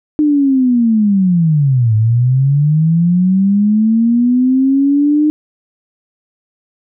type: linear two-way sweep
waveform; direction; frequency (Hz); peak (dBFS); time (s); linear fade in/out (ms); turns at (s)
sine; down then up; 305.3 to 106.8 to 305.3; -8; 0.19-5.3; 0; 1.95
effects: none